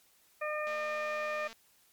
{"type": "harmonic tone", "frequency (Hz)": 606, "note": "D#5", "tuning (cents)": -46, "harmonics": [1, 2, 3, 4], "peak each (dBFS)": [-35, -38, -40, -41], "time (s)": [0.41, 1.48], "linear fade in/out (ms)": 10}
{"type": "click train", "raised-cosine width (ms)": 0.2, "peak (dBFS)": -32, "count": 195, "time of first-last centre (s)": [0.67, 1.528], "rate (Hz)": 226}
{"effects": ["white hiss -66 dBFS RMS until 1.92 s", "MP3 96 kbps"]}